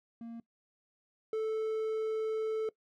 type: tone pair in turn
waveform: triangle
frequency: 231.3 / 438.8 Hz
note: A#3 / A4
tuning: -13 / -5 cents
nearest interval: major seventh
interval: 1108 cents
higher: second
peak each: -39 / -28 dBFS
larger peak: second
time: 0.21-0.4 / 1.33-2.69 s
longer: second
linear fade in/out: 2 ms
effects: noise-tail reverb RT60 0.1 s tail -21 dB re dry